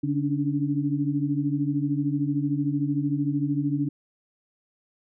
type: tone cluster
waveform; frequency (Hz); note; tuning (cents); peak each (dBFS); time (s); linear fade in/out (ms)
sine; 143.4 / 281.2 / 294.4; D3 / C#4 / D4; -41 / +25 / +4; -27; 0.03-3.89; 10
effects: none